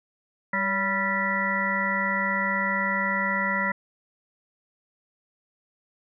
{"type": "harmonic tone with a mistuned harmonic", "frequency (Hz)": 196, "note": "G3", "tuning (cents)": 0, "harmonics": [1, 3, 5, 7, 9, 10], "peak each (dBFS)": [-31, -34, -30, -31, -33, -26], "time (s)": [0.53, 3.72], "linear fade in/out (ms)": 5, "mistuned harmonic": 3, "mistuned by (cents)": -59, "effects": []}